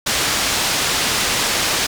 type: low-pass noise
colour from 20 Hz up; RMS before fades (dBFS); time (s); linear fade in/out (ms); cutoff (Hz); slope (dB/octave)
white; -19; 0.06-1.87; 10; 6200; 12
effects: none